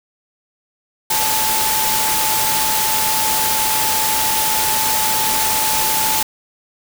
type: tone in noise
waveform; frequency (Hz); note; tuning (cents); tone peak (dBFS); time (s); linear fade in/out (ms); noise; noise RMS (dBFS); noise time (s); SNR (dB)
sine; 873; A5; -14; -21; 1.1-6.23; 5; white; -18; 1.1-6.23; -6
effects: none